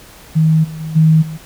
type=tone with level steps; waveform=sine; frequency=158.4 Hz; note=D#3; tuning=31 cents sharp; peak=-8 / -25 / -21 / -6 / -23 dBFS; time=0.35-1.38 s; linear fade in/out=20 ms; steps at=0.63 / 0.79 / 0.95 / 1.21 s; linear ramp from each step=20 ms; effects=pink hiss -40 dBFS RMS until 1.45 s